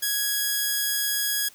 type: tone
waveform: 5% pulse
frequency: 1661.2 Hz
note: G#6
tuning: in tune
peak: -12 dBFS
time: 0.02-1.49 s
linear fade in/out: 10 ms
effects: white hiss -52 dBFS RMS until 1.54 s